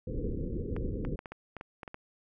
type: low-pass noise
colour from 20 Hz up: pink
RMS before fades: -34 dBFS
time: 0.07-1.16 s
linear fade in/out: 5 ms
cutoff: 510 Hz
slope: 96 dB/octave
type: clicks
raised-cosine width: 0.5 ms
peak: -26 dBFS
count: 10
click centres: 0.765 / 1.05 / 1.191 / 1.258 / 1.32 / 1.567 / 1.611 / 1.832 / 1.878 / 1.944 s
effects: none